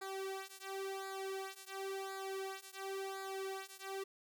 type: tone with flanger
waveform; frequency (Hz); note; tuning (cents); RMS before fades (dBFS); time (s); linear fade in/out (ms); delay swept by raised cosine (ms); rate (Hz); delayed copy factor
sawtooth; 386.8; G4; -23; -44; 0.01-4.04; 10; 0.34 to 2.64; 0.94; -0.95
effects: none